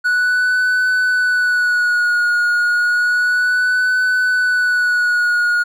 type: tone with vibrato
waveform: triangle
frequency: 1470 Hz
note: F#6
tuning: 12 cents flat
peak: -11 dBFS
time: 0.04-5.64 s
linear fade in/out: 20 ms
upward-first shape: sine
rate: 0.31 Hz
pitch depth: 36 cents each way
effects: none